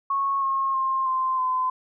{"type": "tone with pitch steps", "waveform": "sine", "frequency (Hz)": [1100, 1080.5, 1061.3, 1042.5, 1024], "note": ["C#6", "C#6", "C6", "C6", "C6"], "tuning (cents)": [-14, -45, 24, -7, -38], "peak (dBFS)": -21, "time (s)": [0.1, 1.7], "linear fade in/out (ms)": 5, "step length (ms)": 320, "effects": []}